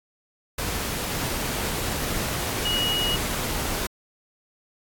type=tone in noise; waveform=sine; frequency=2900 Hz; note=F#7; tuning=35 cents flat; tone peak=-23 dBFS; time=2.65-3.16 s; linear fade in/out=5 ms; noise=pink; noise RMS=-28 dBFS; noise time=0.58-3.87 s; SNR=+2 dB; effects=AAC 64 kbps